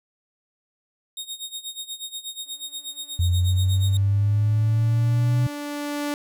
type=tone with tremolo; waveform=sawtooth; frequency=3719 Hz; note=A#7; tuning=5 cents flat; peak=-26 dBFS; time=1.17-3.97 s; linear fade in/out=2 ms; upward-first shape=sine; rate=8.3 Hz; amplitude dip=85%
type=tone with exponential growth; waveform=sawtooth; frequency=291.3 Hz; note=D4; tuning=14 cents flat; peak=-20 dBFS; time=2.46-6.14 s; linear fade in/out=0 ms; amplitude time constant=800 ms
type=exponential sweep; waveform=sine; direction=up; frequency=86.3 to 125.1 Hz; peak=-17 dBFS; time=3.19-5.47 s; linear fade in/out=5 ms
effects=none